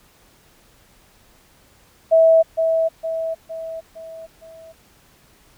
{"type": "tone with echo", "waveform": "sine", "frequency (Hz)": 651, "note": "E5", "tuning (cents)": -22, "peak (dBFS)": -9, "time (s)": [2.11, 2.43], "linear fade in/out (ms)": 20, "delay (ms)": 460, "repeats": 5, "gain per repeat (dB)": -6, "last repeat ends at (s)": 4.73, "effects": ["pink hiss -54 dBFS RMS until 5.57 s"]}